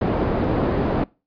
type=low-pass noise; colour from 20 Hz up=white; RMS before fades=-21 dBFS; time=0.01-1.04 s; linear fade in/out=5 ms; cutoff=490 Hz; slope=12 dB/octave; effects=noise-tail reverb RT60 0.3 s tail -24 dB re dry + resampled to 11025 Hz